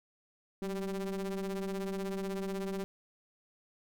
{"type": "ring-modulated tone", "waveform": "square", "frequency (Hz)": 98.7, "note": "G2", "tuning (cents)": 12, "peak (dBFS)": -32, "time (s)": [0.62, 2.84], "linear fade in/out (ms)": 0, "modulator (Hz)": 288, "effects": []}